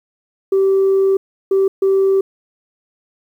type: tone bursts at uneven times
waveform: sine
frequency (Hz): 387.3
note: G4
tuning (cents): -21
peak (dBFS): -9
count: 3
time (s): 0.52-1.17 / 1.51-1.68 / 1.82-2.21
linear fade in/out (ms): 5
effects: tanh soft clip ceiling -8 dBFS + 8-bit